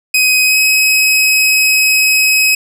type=tone with pitch glide; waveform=sawtooth; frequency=2520 to 2546 Hz; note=D#7 to D#7; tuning=+21 to +39 cents; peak=-5 dBFS; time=0.14-2.55 s; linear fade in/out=5 ms; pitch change=+18 cents; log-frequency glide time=0.46-0.57 s; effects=none